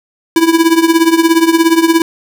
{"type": "tone with tremolo", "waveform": "square", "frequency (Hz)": 329.6, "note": "E4", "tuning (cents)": 0, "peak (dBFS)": -4, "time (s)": [0.36, 2.02], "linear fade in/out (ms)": 2, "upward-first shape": "triangle", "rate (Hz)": 17, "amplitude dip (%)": 85, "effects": []}